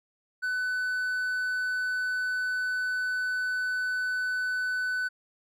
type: tone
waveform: triangle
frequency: 1500 Hz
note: F#6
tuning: 23 cents sharp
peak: -25 dBFS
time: 0.42-5.09 s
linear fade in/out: 20 ms
effects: none